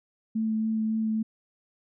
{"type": "tone with vibrato", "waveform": "sine", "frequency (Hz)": 220, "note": "A3", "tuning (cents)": 0, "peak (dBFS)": -24, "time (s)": [0.35, 1.23], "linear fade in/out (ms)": 10, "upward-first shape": "sine", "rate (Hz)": 3.6, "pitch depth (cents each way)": 11, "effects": []}